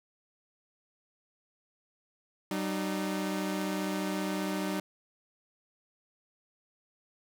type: tone pair together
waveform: sawtooth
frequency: 191.45 / 304.6 Hz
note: G3 / D#4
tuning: -41 / -37 cents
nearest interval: minor sixth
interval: 804 cents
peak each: -29 / -30 dBFS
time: 2.51-4.8 s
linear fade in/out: 2 ms
effects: none